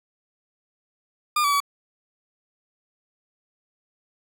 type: tone with pitch steps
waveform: 40% pulse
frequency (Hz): 1208 / 1146 / 1138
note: D6 / D6 / C#6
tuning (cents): +48 / -43 / +45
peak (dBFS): -18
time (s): 1.36-1.603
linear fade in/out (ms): 5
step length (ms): 81
effects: none